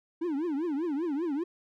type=tone with vibrato; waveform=triangle; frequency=311.1 Hz; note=D#4; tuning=in tune; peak=-26 dBFS; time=0.21-1.44 s; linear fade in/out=10 ms; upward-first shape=triangle; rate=5.1 Hz; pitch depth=280 cents each way; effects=none